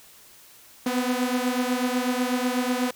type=beating tone pair; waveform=sawtooth; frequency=246.9 / 255 Hz; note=B3 / C4; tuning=0 / -44 cents; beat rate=8.1 Hz; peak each=-21 / -23 dBFS; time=0.86-2.91 s; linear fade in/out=5 ms; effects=white hiss -51 dBFS RMS until 2.95 s